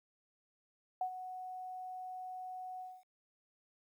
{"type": "tone with ADSR envelope", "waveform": "sine", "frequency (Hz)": 740, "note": "F#5", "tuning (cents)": 0, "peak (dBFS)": -31, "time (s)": [1.01, 3.04], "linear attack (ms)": 3, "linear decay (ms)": 83, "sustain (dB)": -11, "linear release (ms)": 240, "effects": ["12-bit"]}